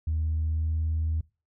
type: tone with pitch glide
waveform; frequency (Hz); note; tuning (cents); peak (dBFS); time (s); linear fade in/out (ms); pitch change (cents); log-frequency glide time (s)
sine; 78.8 to 79.58; D#2 to D#2; +23 to +40; -23; 0.07-1.21; 5; +17; 0.44-0.72
effects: noise-tail reverb RT60 0.3 s tail -23 dB re dry + tanh soft clip ceiling -21 dBFS